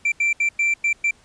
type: tone bursts at uneven times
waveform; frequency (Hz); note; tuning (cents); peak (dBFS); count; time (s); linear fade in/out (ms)
triangle; 2349; D7; 0; -15; 6; 0.05-0.12 / 0.2-0.33 / 0.4-0.49 / 0.59-0.74 / 0.84-0.93 / 1.04-1.11; 5
effects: pink hiss -55 dBFS RMS until 1.24 s + resampled to 22050 Hz